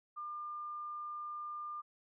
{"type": "tone", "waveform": "sine", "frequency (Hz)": 1200, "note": "D6", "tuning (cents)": 37, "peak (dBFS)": -40, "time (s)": [0.16, 1.82], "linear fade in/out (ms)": 20, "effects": []}